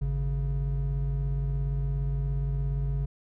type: tone pair together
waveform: triangle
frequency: 51.91 / 138.59 Hz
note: G#1 / C#3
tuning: 0 / 0 cents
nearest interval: octave + perfect fourth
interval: 1700 cents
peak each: -26 / -27 dBFS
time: 0.01-3.06 s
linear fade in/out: 10 ms
effects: none